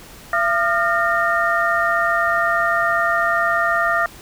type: tone cluster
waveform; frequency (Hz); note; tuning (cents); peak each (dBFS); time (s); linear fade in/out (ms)
sine; 678 / 1212 / 1400 / 1833; E5 / D#6 / F6 / A#6; +49 / -46 / +4 / -30; -21; 0.33-4.06; 2
effects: pink hiss -41 dBFS RMS until 4.21 s